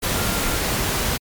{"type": "tone in noise", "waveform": "sine", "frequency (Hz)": 1389, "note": "F6", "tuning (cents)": -10, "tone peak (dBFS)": -33, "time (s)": [0.12, 0.58], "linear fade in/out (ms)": 20, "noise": "pink", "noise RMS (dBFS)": -22, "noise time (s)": [0.02, 1.18], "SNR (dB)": -14, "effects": ["MP3 96 kbps"]}